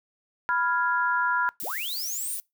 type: chord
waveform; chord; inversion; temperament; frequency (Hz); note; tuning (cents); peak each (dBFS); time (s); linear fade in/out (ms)
sine; F diminished; second; equal; 987.8 / 1396.9 / 1661.2; Cb6 / F6 / Ab6; 0 / 0 / 0; -26 / -25 / -30; 0.49-1.49; 0
type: noise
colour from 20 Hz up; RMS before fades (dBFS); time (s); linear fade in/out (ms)
violet; -34; 1.6-2.4; 0
type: linear sweep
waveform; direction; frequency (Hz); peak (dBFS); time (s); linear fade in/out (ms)
sine; up; 44.74 to 9956; -31; 1.62-2.39; 50
effects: noise-tail reverb RT60 0.2 s tail -23 dB re dry